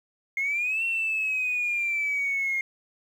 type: exponential two-way sweep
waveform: sine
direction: up then down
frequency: 2131 to 2726 to 2131 Hz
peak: -23 dBFS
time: 0.37-2.61 s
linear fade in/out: 2 ms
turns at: 0.84 s
effects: tanh soft clip ceiling -20 dBFS + 9-bit